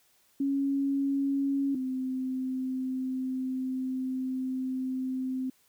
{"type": "tone pair in turn", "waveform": "sine", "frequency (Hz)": [276.5, 259.2], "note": ["C#4", "C4"], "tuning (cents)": [-4, -16], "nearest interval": "minor second", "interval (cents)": 112, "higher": "first", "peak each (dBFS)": [-25, -29], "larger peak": "first", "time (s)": [[0.4, 1.75], [1.75, 5.5]], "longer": "second", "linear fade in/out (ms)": 5, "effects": ["white hiss -66 dBFS RMS until 5.68 s"]}